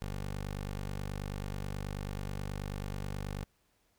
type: tone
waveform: 15% pulse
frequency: 49.29 Hz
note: G1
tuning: 10 cents sharp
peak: -30 dBFS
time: 0.02-3.44 s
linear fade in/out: 0 ms
effects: pink hiss -73 dBFS RMS until 3.98 s